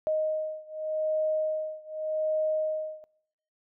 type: beating tone pair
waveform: sine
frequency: 622.3 / 623.15 Hz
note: D#5 / D#5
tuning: 0 / +2 cents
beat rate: 0.85 Hz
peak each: -29 / -30 dBFS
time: 0.07-3.04 s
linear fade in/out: 0 ms
effects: noise-tail reverb RT60 0.8 s tail -23 dB re dry